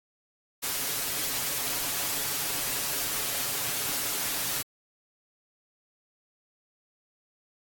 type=noise with comb filter; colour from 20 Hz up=white; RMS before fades=-30 dBFS; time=0.62-4.63 s; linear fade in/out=20 ms; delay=7.1 ms; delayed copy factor=+0.6; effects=AAC 64 kbps